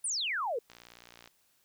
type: exponential sweep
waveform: sine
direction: down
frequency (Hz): 10150 to 432.7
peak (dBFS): -30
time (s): 0.04-0.59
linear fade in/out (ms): 5
type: click train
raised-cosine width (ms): 0.2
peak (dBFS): -33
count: 35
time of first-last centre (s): 0.7-1.275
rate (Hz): 59.1
effects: white hiss -70 dBFS RMS until 1.64 s